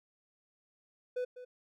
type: tone with echo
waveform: triangle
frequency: 498.5 Hz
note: B4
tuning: 16 cents sharp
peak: -30 dBFS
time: 1.16-1.25 s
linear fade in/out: 10 ms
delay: 200 ms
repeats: 1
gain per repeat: -13 dB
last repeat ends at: 1.45 s
effects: none